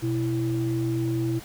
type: tone pair together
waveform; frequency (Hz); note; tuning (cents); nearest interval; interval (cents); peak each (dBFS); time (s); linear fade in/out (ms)
sine; 123.95 / 330.9; B2 / E4; +7 / +7; octave + perfect fourth; 1700; -25; 0.02-1.4; 20
effects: tanh soft clip ceiling -16 dBFS + pink hiss -44 dBFS RMS until 1.44 s